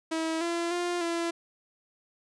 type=tone with pitch steps; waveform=sawtooth; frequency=322.9 / 340.1 / 350.8 / 337.8 Hz; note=E4 / F4 / F4 / E4; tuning=-36 / -46 / +8 / +42 cents; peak=-24 dBFS; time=0.11-1.31 s; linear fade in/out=10 ms; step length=300 ms; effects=resampled to 22050 Hz